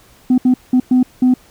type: tone bursts at uneven times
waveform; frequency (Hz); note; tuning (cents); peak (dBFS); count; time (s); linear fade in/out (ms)
sine; 252.9; B3; +41; -6; 5; 0.3-0.38 / 0.45-0.54 / 0.73-0.8 / 0.91-1.03 / 1.22-1.34; 5
effects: tanh soft clip ceiling -6 dBFS + pink hiss -48 dBFS RMS until 1.5 s